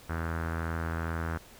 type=tone with low-pass filter; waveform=sawtooth; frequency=82.3 Hz; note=E2; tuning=2 cents flat; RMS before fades=-33 dBFS; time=0.09-1.38 s; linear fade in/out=10 ms; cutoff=1500 Hz; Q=4; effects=pink hiss -53 dBFS RMS until 1.59 s